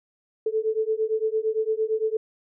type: beating tone pair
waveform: sine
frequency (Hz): 434.3 / 443.1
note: A4 / A4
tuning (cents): -23 / +12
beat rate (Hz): 8.8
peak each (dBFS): -25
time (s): 0.46-2.17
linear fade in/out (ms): 5
effects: none